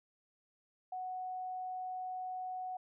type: tone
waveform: sine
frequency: 740 Hz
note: F#5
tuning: in tune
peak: -38 dBFS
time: 0.92-2.77 s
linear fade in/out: 5 ms
effects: none